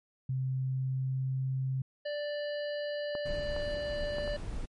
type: tone with pitch glide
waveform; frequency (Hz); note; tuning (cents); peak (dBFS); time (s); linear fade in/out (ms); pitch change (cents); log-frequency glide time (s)
sine; 130.81 to 131.95; C3 to C3; 0 to +15; -29; 0.29-1.82; 5; +15; 0.49-1.46
type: harmonic tone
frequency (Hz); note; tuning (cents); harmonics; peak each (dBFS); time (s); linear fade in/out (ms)
587.3; D5; 0; 1 / 3 / 5 / 7 / 8; -33 / -43 / -47 / -50 / -51; 2.05-4.37; 10
type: clicks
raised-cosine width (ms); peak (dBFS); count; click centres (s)
1; -26; 4; 3.152 / 3.564 / 4.184 / 4.277
type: noise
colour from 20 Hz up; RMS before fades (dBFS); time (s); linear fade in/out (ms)
brown; -38; 3.25-4.66; 10
effects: MP3 48 kbps